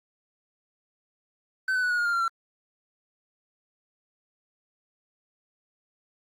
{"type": "tone with pitch steps", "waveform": "triangle", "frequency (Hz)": [1529, 1502.7, 1476.9, 1451.5, 1426.6, 1402.1, 1378, 1354.3], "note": ["G6", "F#6", "F#6", "F#6", "F6", "F6", "F6", "E6"], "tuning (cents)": [-44, 26, -4, -34, 36, 6, -24, 46], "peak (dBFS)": -21, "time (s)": [1.68, 2.28], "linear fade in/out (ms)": 2, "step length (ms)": 75, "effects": ["Opus 32 kbps"]}